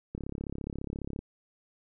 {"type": "click train", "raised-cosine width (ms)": 3, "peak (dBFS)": -23, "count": 37, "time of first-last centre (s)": [0.15, 1.19], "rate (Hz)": 34.6, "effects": []}